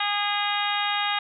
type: harmonic tone with a mistuned harmonic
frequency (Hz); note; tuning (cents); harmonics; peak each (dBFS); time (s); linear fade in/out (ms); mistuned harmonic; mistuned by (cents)
410; G#4; -22; 2 / 3 / 4 / 5 / 6 / 7 / 8 / 9; -28 / -30 / -32 / -32 / -34 / -33 / -34 / -31; 0-1.19; 5; 9; +21
effects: none